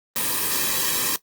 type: noise with comb filter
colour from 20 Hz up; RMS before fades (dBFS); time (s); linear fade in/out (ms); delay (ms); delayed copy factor
white; -23; 0.16-1.16; 0; 1.4; -0.7
effects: noise-tail reverb RT60 0.1 s tail -17 dB re dry + Opus 32 kbps